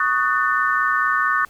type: chord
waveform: sine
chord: D# half-diminished seventh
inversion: third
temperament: just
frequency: 1120.1 / 1244.5 / 1493.4 / 1792.1 Hz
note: C#6 / D#6 / F#6 / A6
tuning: +18 / 0 / +16 / +31 cents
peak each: -22 dBFS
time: 0-1.45 s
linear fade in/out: 2 ms
effects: pink hiss -51 dBFS RMS until 1.49 s